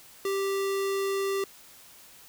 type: tone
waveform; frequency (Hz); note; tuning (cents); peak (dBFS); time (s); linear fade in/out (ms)
square; 392; G4; 0; -27; 0.25-1.44; 2
effects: white hiss -52 dBFS RMS until 2.28 s